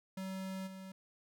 square tone with level steps, 190 Hz, F#3, 46 cents sharp, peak -40 / -47 dBFS, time 0.17-0.92 s, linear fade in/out 5 ms, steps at 0.66 s, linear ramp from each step 20 ms, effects none

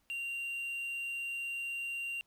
triangle tone with quantisation, 2768 Hz, F7, 16 cents flat, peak -34 dBFS, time 0.1-2.21 s, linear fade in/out 0 ms, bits 10, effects pink hiss -74 dBFS RMS until 2.26 s

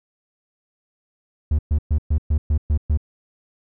triangle tone bursts, 75.1 Hz, D2, 39 cents sharp, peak -13 dBFS, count 8, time 1.51-2.974 s, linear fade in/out 5 ms, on 78 ms, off 120 ms, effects none

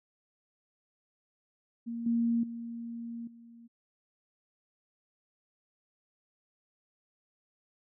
sine tone with level steps, 233.1 Hz, A#3, in tune, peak -34 / -25 / -37 / -50 dBFS, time 1.86-3.68 s, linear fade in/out 20 ms, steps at 2.06 / 2.43 / 3.27 s, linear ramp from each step 5 ms, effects none

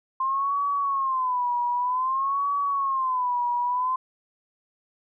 sine tone with vibrato, 1046.5 Hz, C6, in tune, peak -22 dBFS, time 0.2-3.96 s, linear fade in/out 5 ms, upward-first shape sine, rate 0.53 Hz, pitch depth 140 cents each way, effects none

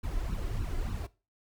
brown noise with flanger, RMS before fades -33 dBFS, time 0.03-1.07 s, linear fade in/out 10 ms, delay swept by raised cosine 0.72 to 3.02 ms, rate 3.4 Hz, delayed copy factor +0.85, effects noise-tail reverb RT60 0.3 s tail -19 dB re dry

